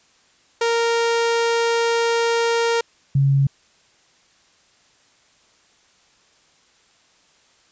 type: tone pair in turn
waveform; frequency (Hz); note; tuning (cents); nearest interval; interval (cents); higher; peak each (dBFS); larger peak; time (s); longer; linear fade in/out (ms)
sawtooth / sine; 464.3 / 138.04; A#4 / C#3; -7 / -7; octave + major sixth; 2100; first; -13; neither; 0.61-2.81 / 3.15-3.47; first; 5
effects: white hiss -57 dBFS RMS until 7.71 s + resampled to 16000 Hz